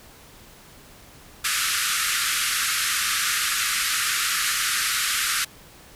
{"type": "band-pass noise", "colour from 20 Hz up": "pink", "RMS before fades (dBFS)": -24, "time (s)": [1.44, 5.45], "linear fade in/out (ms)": 10, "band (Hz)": [1200, 13000], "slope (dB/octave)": 96, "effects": ["pink hiss -48 dBFS RMS until 5.95 s"]}